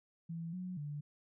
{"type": "tone with pitch steps", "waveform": "sine", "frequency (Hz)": [166.2, 182.6, 146.8], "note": ["E3", "F#3", "D3"], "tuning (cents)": [15, -23, 0], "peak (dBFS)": -39, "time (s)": [0.29, 1.01], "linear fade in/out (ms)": 10, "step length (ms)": 240, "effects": []}